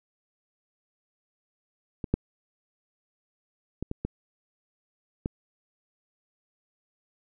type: clicks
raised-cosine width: 3 ms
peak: -19 / -9 / -18 / -18 / -16 / -15 dBFS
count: 6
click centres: 2.042 / 2.14 / 3.826 / 3.914 / 4.05 / 5.259 s
effects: none